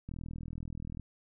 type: click train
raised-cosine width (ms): 5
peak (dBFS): -29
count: 38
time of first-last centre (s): 0.09-0.997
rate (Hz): 40.8
effects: none